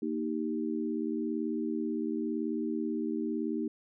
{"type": "chord", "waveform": "sine", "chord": "Eb major", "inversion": "second", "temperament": "equal", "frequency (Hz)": [233.1, 311.1, 392], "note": ["Bb3", "Eb4", "G4"], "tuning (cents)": [0, 0, 0], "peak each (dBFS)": [-34, -33, -37], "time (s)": [0.02, 3.68], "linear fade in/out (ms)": 5, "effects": []}